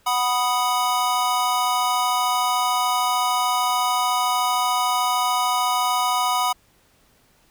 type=chord; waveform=square; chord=B major; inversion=second; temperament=equal; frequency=740 / 987.8 / 1244.5 Hz; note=F#5 / B5 / D#6; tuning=0 / 0 / 0 cents; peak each=-25 / -23 / -25 dBFS; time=0.06-6.53 s; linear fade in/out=10 ms; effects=pink hiss -59 dBFS RMS until 7.5 s

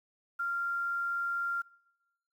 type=tone with quantisation; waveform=sine; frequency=1388 Hz; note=F6; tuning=11 cents flat; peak=-30 dBFS; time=0.39-1.62 s; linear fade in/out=10 ms; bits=10; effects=noise-tail reverb RT60 1.0 s tail -24 dB re dry

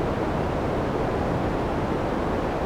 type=low-pass noise; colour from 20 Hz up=white; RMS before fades=-25 dBFS; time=0-2.65 s; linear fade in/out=0 ms; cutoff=620 Hz; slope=12 dB/octave; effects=none

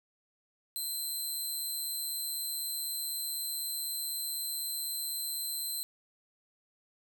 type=tone; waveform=10% pulse; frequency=4088 Hz; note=C8; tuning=41 cents flat; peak=-27 dBFS; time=0.76-5.83 s; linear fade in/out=0 ms; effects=11-bit

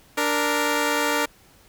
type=tone pair together; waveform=10% pulse; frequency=293.7 / 466.2 Hz; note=D4 / A#4; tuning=0 / 0 cents; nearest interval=minor sixth; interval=800 cents; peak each=-15 dBFS; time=0.17-1.26 s; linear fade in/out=10 ms; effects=pink hiss -54 dBFS RMS until 1.68 s

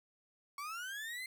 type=linear sweep; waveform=35% pulse; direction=up; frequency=1108.7 to 2093 Hz; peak=-39 dBFS; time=0.58-1.26 s; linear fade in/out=2 ms; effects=none

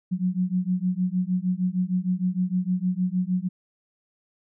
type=beating tone pair; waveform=sine; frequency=179.4 / 185.9 Hz; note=F3 / F#3; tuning=+47 / +8 cents; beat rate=6.5 Hz; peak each=-25 dBFS; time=0.11-3.49 s; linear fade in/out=20 ms; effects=none

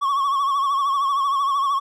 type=tone with vibrato; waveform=triangle; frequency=1108.7 Hz; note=C#6; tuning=in tune; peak=-16 dBFS; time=0.01-1.8 s; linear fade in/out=20 ms; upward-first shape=triangle; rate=13 Hz; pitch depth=77 cents each way; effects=none

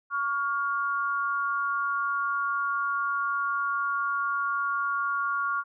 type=tone pair together; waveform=sine; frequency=1124 / 1408.8 Hz; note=C#6 / F6; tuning=+24 / +15 cents; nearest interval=major third; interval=391 cents; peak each=-28 dBFS; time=0.1-5.64 s; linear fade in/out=50 ms; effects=none

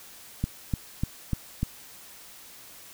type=click train; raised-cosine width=5 ms; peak=-13 dBFS; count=5; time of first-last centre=0.44-1.63 s; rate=3.36 Hz; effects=white hiss -48 dBFS RMS until 2.93 s

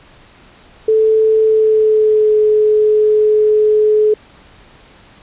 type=tone with pitch glide; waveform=sine; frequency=438.1 to 426.9 Hz; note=A4 to G#4; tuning=-7 to +48 cents; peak=-8 dBFS; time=0.88-4.14 s; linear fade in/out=5 ms; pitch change=-45 cents; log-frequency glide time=1.43-2.37 s; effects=pink hiss -44 dBFS RMS until 5.22 s + resampled to 8000 Hz

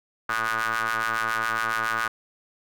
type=ring-modulated tone; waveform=sawtooth; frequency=112.8 Hz; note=A2; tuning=44 cents sharp; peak=-17 dBFS; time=0.29-2.08 s; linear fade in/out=5 ms; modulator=1350 Hz; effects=none

